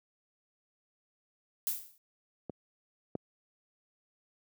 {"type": "noise with exponential decay", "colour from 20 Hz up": "violet", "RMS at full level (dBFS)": -29, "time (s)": [1.67, 1.98], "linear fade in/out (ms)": 0, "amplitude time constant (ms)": 67}
{"type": "clicks", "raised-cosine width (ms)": 2, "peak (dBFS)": [-24, -20], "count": 2, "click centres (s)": [2.497, 3.153]}
{"effects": ["high-pass 150 Hz 12 dB/octave"]}